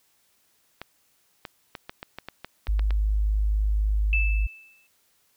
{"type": "clicks", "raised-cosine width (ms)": 0.3, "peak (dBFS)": -19, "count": 11, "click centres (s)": [0.816, 1.452, 1.752, 1.895, 2.029, 2.186, 2.286, 2.446, 2.67, 2.794, 2.907]}
{"type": "tone", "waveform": "sine", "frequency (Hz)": 51.91, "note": "G#1", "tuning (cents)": 0, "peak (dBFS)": -20, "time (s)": [2.68, 4.47], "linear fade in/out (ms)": 10}
{"type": "tone with exponential decay", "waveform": "sine", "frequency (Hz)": 2634, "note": "E7", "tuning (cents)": -2, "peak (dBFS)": -21, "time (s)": [4.13, 4.87], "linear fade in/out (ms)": 1, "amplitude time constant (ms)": 160}
{"effects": ["white hiss -66 dBFS RMS until 5.36 s"]}